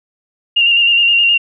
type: tone with vibrato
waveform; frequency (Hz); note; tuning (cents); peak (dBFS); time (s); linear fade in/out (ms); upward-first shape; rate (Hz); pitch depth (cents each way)
sine; 2794; F7; 0; -8; 0.56-1.38; 10; square; 9.6; 25
effects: none